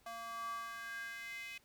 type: tone with high-pass filter sweep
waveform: square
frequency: 230 Hz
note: A#3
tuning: 23 cents flat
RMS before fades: -45 dBFS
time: 0.06-1.58 s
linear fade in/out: 5 ms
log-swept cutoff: 850 to 2400 Hz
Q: 6.1
effects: pink hiss -70 dBFS RMS until 1.64 s